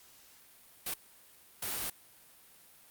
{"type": "noise bursts at uneven times", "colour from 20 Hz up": "white", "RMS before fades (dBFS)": -36, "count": 2, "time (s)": [[0.86, 0.94], [1.62, 1.9]], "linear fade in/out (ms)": 5, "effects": ["white hiss -59 dBFS RMS until 2.9 s", "Opus 48 kbps"]}